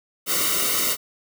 white noise with comb filter, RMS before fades -22 dBFS, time 0.26-0.97 s, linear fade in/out 50 ms, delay 1.2 ms, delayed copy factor -1, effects none

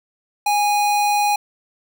square tone, 825 Hz, G#5, 12 cents flat, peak -16 dBFS, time 0.46-1.36 s, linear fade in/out 5 ms, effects none

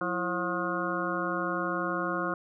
harmonic tone with a mistuned harmonic, 179.2 Hz, F3, 45 cents sharp, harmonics 1 / 2 / 3 / 4 / 6 / 7 / 8, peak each -37 / -34 / -36 / -39 / -35 / -35 / -35 dBFS, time 0.01-2.34 s, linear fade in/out 2 ms, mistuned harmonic 2, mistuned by -110 cents, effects none

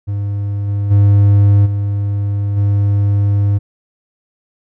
triangle tone with level steps, 101.2 Hz, G#2, 44 cents flat, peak -14 / -12 / -4 / -12 / -8 dBFS, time 0.07-3.59 s, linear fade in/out 20 ms, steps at 0.67 / 0.9 / 1.65 / 2.56 s, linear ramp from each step 20 ms, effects none

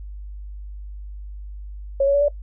sine tone with pitch steps, 550 / 560.3 / 570.7 / 581.4 Hz, C#5 / C#5 / D5 / D5, -14 / +18 / -50 / -18 cents, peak -14 dBFS, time 2-2.284 s, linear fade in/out 5 ms, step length 71 ms, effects noise-tail reverb RT60 0.1 s tail -20 dB re dry + added 50 Hz sine -32 dBFS peak until 2.42 s

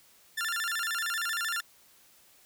sawtooth tone with vibrato, 1568 Hz, G6, in tune, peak -26 dBFS, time 0.37-1.61 s, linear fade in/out 10 ms, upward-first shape square, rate 13 Hz, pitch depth 210 cents each way, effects white hiss -60 dBFS RMS until 2.45 s

